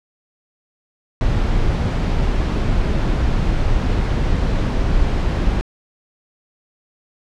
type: noise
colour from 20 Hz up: brown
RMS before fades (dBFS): -17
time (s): 1.21-5.61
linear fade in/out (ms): 0
effects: low-pass 5000 Hz 12 dB/octave